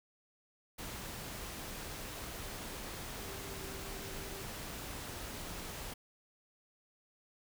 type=tone in noise; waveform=sine; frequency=390.5 Hz; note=G4; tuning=7 cents flat; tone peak=-51 dBFS; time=3.18-4.44 s; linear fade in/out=10 ms; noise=pink; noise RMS=-44 dBFS; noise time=0.78-5.94 s; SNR=-10 dB; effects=none